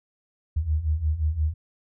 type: beating tone pair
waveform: sine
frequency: 73.8 / 79.5 Hz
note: D2 / D#2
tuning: +9 / +38 cents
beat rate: 5.7 Hz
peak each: -27 / -23 dBFS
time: 0.56-1.54 s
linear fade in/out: 10 ms
effects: none